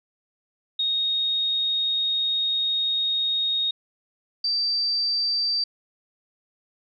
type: tone pair in turn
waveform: sine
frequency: 3729 / 4664 Hz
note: A#7 / D8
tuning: 0 / -13 cents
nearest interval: major third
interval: 387 cents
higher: second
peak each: -21 dBFS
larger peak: neither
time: 0.79-3.71 / 4.44-5.64 s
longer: first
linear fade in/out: 5 ms
effects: none